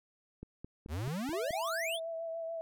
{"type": "click train", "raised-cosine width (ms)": 3, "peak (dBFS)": -31, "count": 6, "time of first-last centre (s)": [0.43, 1.508], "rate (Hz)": 4.64}
{"type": "exponential sweep", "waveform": "square", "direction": "up", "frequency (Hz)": [67.7, 3729], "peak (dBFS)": -35, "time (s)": [0.88, 2], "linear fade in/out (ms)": 50}
{"type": "tone with vibrato", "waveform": "sine", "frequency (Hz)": 659.3, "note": "E5", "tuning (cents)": 0, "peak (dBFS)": -36, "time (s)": [1.33, 2.61], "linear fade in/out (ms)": 0, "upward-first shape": "sine", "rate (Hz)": 6.9, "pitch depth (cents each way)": 22}
{"type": "noise with exponential decay", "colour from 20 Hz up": "blue", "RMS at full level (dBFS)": -47, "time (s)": [1.67, 1.76], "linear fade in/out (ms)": 1, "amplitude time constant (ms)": 18}
{"effects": []}